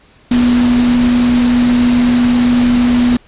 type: tone in noise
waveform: sine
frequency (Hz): 243.8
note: B3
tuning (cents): -22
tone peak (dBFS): -8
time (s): 0.31-3.17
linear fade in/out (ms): 5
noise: pink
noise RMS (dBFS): -21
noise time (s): 0.31-3.17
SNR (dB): +10
effects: pink hiss -47 dBFS RMS until 3.27 s + resampled to 8000 Hz